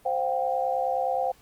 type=chord; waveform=sine; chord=C suspended fourth; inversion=none; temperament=equal with one note detuned; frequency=523.3 / 714.4 / 784 Hz; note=C5 / F5 / G5; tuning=0 / +39 / 0 cents; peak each=-28 dBFS; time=0.05-1.32 s; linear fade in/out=10 ms; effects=pink hiss -58 dBFS RMS until 1.41 s + Opus 32 kbps